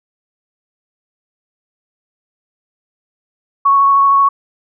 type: tone with vibrato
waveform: sine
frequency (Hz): 1108.7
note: C#6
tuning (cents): 0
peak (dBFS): -7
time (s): 3.65-4.29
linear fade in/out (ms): 10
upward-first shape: sine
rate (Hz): 13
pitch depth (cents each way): 10
effects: none